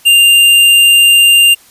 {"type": "tone", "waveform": "square", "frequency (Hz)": 2794, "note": "F7", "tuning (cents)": 0, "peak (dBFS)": -4, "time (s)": [0.05, 1.55], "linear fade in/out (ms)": 20, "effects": ["white hiss -43 dBFS RMS until 1.7 s", "resampled to 32000 Hz"]}